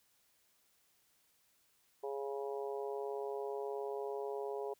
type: harmonic tone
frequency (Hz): 138.59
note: C#3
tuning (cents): 0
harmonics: 3 / 4 / 5 / 6 / 7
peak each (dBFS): -39 / -46 / -47 / -49 / -50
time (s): 2.03-4.74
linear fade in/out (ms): 10
effects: white hiss -73 dBFS RMS until 4.79 s